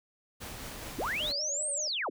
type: noise with tremolo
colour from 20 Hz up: pink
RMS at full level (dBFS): -41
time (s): 0.4-1.33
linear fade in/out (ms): 20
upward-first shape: triangle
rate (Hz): 4.8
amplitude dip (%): 25
type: linear two-way sweep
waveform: sine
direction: up then down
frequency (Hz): 164.8 to 8870 to 164.8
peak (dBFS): -30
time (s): 0.98-2.1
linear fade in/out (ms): 10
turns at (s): 1.7
type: tone with vibrato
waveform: sine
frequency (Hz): 587.3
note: D5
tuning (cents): 0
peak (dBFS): -40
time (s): 1.2-1.88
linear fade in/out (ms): 2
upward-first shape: square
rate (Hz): 5.2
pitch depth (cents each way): 58
effects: none